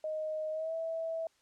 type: tone with pitch glide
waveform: sine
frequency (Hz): 622.3 to 653.2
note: D#5 to E5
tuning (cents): 0 to -16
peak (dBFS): -33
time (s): 0.04-1.27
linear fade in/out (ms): 2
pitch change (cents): +84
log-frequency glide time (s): 0.51-0.74
effects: white hiss -70 dBFS RMS until 1.41 s + low-pass 7000 Hz 12 dB/octave